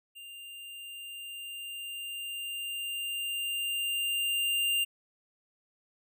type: tone with level ramp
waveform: square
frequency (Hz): 2794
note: F7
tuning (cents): 0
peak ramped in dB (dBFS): -45 to -26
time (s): 0.15-4.85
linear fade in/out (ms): 20
effects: none